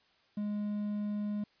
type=tone with quantisation; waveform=triangle; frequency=207.7 Hz; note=G#3; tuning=in tune; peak=-30 dBFS; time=0.37-1.44 s; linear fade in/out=5 ms; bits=10; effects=white hiss -68 dBFS RMS until 1.6 s + resampled to 11025 Hz